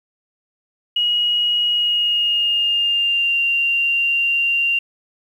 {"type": "tone with pitch glide", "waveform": "sine", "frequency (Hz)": [2895, 2774], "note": ["F#7", "F7"], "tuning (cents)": [-38, -12], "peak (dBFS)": -15, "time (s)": [0.96, 4.79], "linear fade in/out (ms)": 5, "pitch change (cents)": -74, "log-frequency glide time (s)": [1.72, 3.39], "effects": ["8-bit"]}